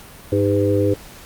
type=harmonic tone with a mistuned harmonic; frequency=100.7 Hz; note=G2; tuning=47 cents sharp; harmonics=1 / 3 / 4 / 5; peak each=-20 / -20 / -20 / -20 dBFS; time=0.32-0.94 s; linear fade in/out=5 ms; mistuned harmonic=3; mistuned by=+38 cents; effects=pink hiss -41 dBFS RMS until 1.25 s + Opus 48 kbps